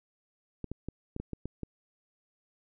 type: clicks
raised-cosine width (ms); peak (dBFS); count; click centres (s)
3; -23; 8; 0.643 / 0.716 / 0.886 / 1.164 / 1.2 / 1.333 / 1.456 / 1.633
effects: none